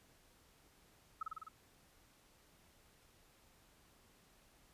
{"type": "tone with echo", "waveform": "sine", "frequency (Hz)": 1290, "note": "E6", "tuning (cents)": -38, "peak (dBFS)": -37, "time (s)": [1.21, 1.23], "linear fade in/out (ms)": 5, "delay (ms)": 51, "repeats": 5, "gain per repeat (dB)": -2, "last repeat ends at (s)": 1.485, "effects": ["pink hiss -68 dBFS RMS until 4.73 s", "resampled to 32000 Hz"]}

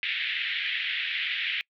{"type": "band-pass noise", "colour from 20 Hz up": "pink", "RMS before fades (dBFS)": -30, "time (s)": [0.03, 1.61], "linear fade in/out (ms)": 0, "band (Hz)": [1800, 3500], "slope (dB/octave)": 48, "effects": ["noise-tail reverb RT60 0.1 s tail -26 dB re dry"]}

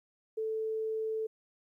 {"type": "tone", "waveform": "sine", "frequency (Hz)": 440, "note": "A4", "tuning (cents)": 0, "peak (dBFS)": -31, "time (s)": [0.37, 1.27], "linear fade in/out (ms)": 10, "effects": ["12-bit"]}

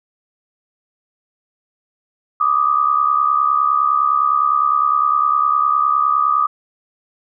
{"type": "tone pair together", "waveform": "sine", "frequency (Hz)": [1174.7, 1244.5], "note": ["D6", "D#6"], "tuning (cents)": [0, 0], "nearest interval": "minor second", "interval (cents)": 100, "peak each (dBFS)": [-16, -15], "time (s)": [2.4, 6.47], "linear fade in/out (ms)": 10, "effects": []}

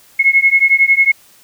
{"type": "beating tone pair", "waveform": "sine", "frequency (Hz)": [2170, 2181], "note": ["C#7", "C#7"], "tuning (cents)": [-37, -29], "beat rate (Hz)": 11, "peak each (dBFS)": -11, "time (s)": [0.19, 1.12], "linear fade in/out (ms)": 10, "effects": ["white hiss -47 dBFS RMS until 1.43 s"]}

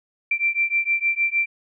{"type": "beating tone pair", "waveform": "sine", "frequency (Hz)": [2349, 2355.5], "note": ["D7", "D7"], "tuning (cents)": [0, 5], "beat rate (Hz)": 6.5, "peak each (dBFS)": -22, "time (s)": [0.31, 1.46], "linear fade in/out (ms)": 5, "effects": []}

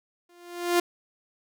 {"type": "tone with exponential growth", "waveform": "sawtooth", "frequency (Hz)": 349.2, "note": "F4", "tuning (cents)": 0, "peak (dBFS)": -14, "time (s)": [0.29, 0.8], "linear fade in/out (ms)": 5, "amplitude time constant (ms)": 110, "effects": []}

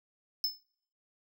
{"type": "tone with exponential decay", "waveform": "square", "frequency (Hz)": 5240, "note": "E8", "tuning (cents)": -11, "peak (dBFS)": -25, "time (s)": [0.44, 0.61], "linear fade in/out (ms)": 1, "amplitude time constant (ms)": 36, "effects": ["noise-tail reverb RT60 0.7 s tail -26 dB re dry"]}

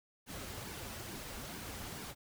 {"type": "noise with flanger", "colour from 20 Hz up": "pink", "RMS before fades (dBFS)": -45, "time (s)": [0.26, 2.15], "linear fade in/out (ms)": 50, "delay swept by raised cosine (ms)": [1.5, 6.8], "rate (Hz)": 2.3, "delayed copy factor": -0.6, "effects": []}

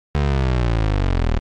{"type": "linear sweep", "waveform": "25% pulse", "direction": "down", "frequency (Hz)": [73.9, 37.13], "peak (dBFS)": -12, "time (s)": [0.15, 1.39], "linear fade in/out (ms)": 0, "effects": ["low-pass 4000 Hz 12 dB/octave", "MP3 64 kbps"]}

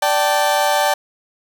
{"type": "chord", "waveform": "35% pulse", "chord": "D suspended fourth", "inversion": "none", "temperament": "equal with one note detuned", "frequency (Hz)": [587.3, 776.3, 880], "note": ["D5", "G5", "A5"], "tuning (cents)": [0, -17, 0], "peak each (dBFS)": -17, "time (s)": [0.02, 0.94], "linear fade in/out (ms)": 5, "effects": []}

